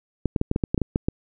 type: clicks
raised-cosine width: 3 ms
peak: -8 dBFS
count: 11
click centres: 0.257 / 0.362 / 0.414 / 0.514 / 0.561 / 0.638 / 0.745 / 0.778 / 0.817 / 0.959 / 1.085 s
effects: none